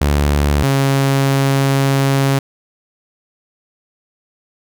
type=tone pair in turn; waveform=sawtooth; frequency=72.5 / 136.86 Hz; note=D2 / C#3; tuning=-22 / -22 cents; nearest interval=major seventh; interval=1100 cents; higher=second; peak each=-8 dBFS; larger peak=neither; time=0.01-0.63 / 0.63-2.39 s; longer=second; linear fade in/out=5 ms; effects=none